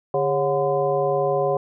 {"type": "tone cluster", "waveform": "sine", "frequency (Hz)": [146.4, 405.1, 551, 728, 1022], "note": ["D3", "G#4", "C#5", "F#5", "C6"], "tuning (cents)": [-5, -43, -11, -28, -41], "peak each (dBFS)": [-30, -23, -22, -25, -30], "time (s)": [0.14, 1.57], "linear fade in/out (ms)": 2, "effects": []}